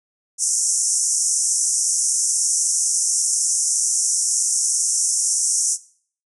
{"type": "band-pass noise", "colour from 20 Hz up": "pink", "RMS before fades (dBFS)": -20, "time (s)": [0.38, 5.78], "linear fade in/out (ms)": 50, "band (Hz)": [5600, 10000], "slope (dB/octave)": 96, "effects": ["noise-tail reverb RT60 0.5 s tail -19 dB re dry"]}